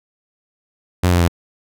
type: tone with pitch steps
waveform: sawtooth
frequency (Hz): 90 / 87.84 / 85.74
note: F#2 / F2 / F2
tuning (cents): -47 / +11 / -31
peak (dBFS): -8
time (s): 1.03-1.282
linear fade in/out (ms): 10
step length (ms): 84
effects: none